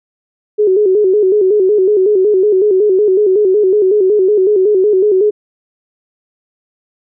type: tone with vibrato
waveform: sine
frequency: 397.5 Hz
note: G4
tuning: 24 cents sharp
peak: -7 dBFS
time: 0.58-5.31 s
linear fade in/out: 20 ms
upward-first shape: square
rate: 5.4 Hz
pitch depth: 100 cents each way
effects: none